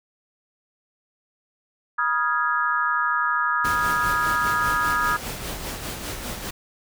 sine chord, F half-diminished seventh, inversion second, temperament equal with one note detuned, 968.6 / 1244.5 / 1396.9 / 1661.2 Hz, Cb6 / Eb6 / F6 / Ab6, -34 / 0 / 0 / 0 cents, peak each -28 / -23 / -27 / -25 dBFS, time 1.98-5.17 s, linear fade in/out 10 ms
pink noise with tremolo, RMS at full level -30 dBFS, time 3.64-6.51 s, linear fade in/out 10 ms, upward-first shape sine, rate 5 Hz, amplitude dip 45%
effects none

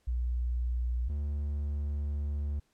sine / triangle tone pair in turn, 60.5 / 72.57 Hz, B1 / D2, -35 / -20 cents, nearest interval minor third, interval 315 cents, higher second, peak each -28 dBFS, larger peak neither, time 0.07-1.09 / 1.09-2.6 s, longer second, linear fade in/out 10 ms, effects pink hiss -73 dBFS RMS until 2.73 s + low-pass 11000 Hz 12 dB/octave

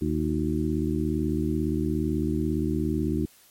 harmonic tone with a mistuned harmonic, 77.78 Hz, D#2, in tune, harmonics 1 / 2 / 3 / 4 / 5, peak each -30 / -30 / -29 / -28 / -32 dBFS, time 0.01-3.26 s, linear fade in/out 10 ms, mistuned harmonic 5, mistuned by -97 cents, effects white hiss -56 dBFS RMS until 3.5 s + MP3 64 kbps

